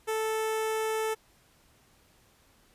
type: tone with notch filter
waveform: sawtooth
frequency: 439.2 Hz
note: A4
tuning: 3 cents flat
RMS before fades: -30 dBFS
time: 0.07-1.15 s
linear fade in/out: 20 ms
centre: 4400 Hz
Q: 1.9
effects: pink hiss -63 dBFS RMS until 2.74 s + resampled to 32000 Hz